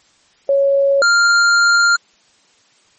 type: tone pair in turn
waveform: sine / square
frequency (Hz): 554.4 / 1397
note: C#5 / F6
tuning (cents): 0 / 0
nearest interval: octave + major third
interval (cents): 1600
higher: second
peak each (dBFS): -10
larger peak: neither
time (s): 0.49-1.02 / 1.02-1.96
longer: second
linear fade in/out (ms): 2
effects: white hiss -54 dBFS RMS until 2.98 s + MP3 32 kbps